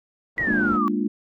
white low-pass noise, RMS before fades -34 dBFS, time 0.36-0.8 s, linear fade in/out 50 ms, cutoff 540 Hz, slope 12 dB/octave
sine exponential sweep, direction down, 1975.5 to 1123 Hz, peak -21 dBFS, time 0.38-0.88 s, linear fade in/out 0 ms
sine chord, Bb dominant seventh, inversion third, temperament equal, 207.7 / 233.1 / 293.7 / 349.2 Hz, Ab3 / Bb3 / D4 / F4, 0 / 0 / 0 / 0 cents, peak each -25 / -26 / -26 / -30 dBFS, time 0.47-1.08 s, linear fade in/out 5 ms
effects none

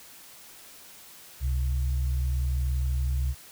sine tone pair together, 66.65 / 127.4 Hz, C2 / C3, +33 / -46 cents, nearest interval major seventh, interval 1121 cents, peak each -24 / -34 dBFS, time 1.4-3.35 s, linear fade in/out 50 ms, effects white hiss -49 dBFS RMS until 3.51 s

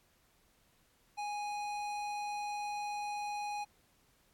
sine tone with hard clipping, 828 Hz, G#5, 5 cents flat, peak -38 dBFS, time 1.17-3.65 s, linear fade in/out 20 ms, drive 15 dB, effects pink hiss -70 dBFS RMS until 4.33 s + AAC 64 kbps

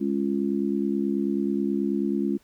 harmonic tone, 69.3 Hz, C#2, in tune, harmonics 3 / 4 / 5, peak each -26 / -27 / -28 dBFS, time 0-2.38 s, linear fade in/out 20 ms, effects pink hiss -62 dBFS RMS until 2.43 s

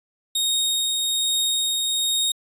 sawtooth tone with tremolo, 3729 Hz, A#7, in tune, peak -16 dBFS, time 0.35-2.32 s, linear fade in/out 5 ms, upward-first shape triangle, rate 1.2 Hz, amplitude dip 25%, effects resampled to 32000 Hz

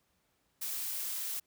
blue noise, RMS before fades -37 dBFS, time 0.61-1.4 s, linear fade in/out 10 ms, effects pink hiss -75 dBFS RMS until 1.46 s + high-pass 60 Hz 12 dB/octave

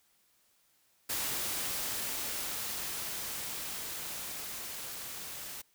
white noise with level ramp, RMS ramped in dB -34 to -43 dBFS, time 1.09-5.62 s, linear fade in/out 10 ms, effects white hiss -70 dBFS RMS until 5.74 s

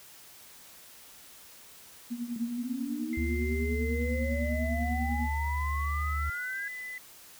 sine tone with tremolo, 238.8 Hz, A#3, 42 cents sharp, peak -29 dBFS, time 2.1-5.29 s, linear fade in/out 20 ms, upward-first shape triangle, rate 10 Hz, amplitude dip 85%
sine exponential sweep, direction up, 222.5 to 1661.2 Hz, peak -34 dBFS, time 2.36-6.68 s, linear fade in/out 2 ms
sine tone with pitch glide, 2086 to 2004 Hz, C7 to B6, -6 to +25 cents, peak -37 dBFS, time 3.13-6.98 s, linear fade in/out 2 ms, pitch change -69 cents, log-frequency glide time 3.51-4.81 s
sine tone, 73.42 Hz, D2, in tune, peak -29 dBFS, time 3.17-6.3 s, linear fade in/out 5 ms
effects white hiss -52 dBFS RMS until 7.39 s

